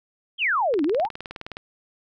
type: exponential two-way sweep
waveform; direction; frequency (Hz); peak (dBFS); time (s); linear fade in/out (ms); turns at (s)
sine; down then up; 3322 to 273.1 to 976; -19; 0.38-1.09; 50; 0.83
type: click train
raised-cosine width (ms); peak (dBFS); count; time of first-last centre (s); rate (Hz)
0.3; -18; 17; 0.74-1.569; 19.3
effects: none